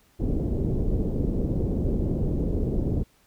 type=low-pass noise; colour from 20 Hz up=pink; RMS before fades=-25 dBFS; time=0.19-3.04 s; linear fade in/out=20 ms; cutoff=440 Hz; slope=24 dB/octave; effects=pink hiss -62 dBFS RMS until 3.26 s